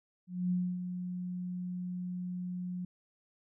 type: tone with ADSR envelope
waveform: sine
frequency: 180 Hz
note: F#3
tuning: 47 cents flat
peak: -27 dBFS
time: 0.27-2.85 s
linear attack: 240 ms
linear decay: 270 ms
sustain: -8 dB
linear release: 4 ms
effects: none